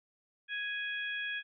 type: harmonic tone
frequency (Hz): 830.6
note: G#5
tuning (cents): 0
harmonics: 2 / 3 / 4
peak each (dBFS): -36 / -40 / -42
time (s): 0.48-1.43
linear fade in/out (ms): 50
effects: none